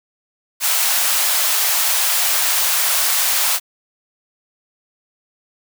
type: high-pass noise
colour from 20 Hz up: white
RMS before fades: -17 dBFS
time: 0.6-3.6 s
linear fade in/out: 50 ms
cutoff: 630 Hz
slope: 24 dB/octave
effects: none